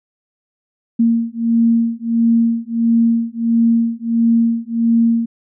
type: beating tone pair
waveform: sine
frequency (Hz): 230 / 231.5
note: A#3 / A#3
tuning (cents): -23 / -12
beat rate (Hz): 1.5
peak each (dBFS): -15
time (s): 0.99-5.26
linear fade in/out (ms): 10
effects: none